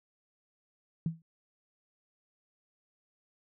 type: tone with exponential decay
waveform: sine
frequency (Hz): 163.6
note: E3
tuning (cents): -13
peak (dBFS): -25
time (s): 1.06-1.22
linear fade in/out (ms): 2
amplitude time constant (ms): 33
effects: none